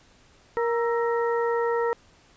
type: harmonic tone with a mistuned harmonic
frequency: 468.6 Hz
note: A#4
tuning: 9 cents sharp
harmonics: 1 / 2 / 3 / 4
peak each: -23 / -29 / -33 / -35 dBFS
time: 0.57-1.93 s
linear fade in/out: 0 ms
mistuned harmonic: 3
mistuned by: -94 cents
effects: pink hiss -57 dBFS RMS until 2.36 s + resampled to 16000 Hz